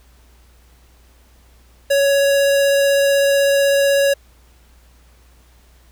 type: tone with vibrato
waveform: square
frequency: 558 Hz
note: C#5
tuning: 11 cents sharp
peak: -13 dBFS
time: 1.9-4.14 s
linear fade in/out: 10 ms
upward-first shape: triangle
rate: 16 Hz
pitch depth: 8 cents each way
effects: added 60 Hz sine -48 dBFS peak until 5.91 s + pink hiss -55 dBFS RMS until 5.91 s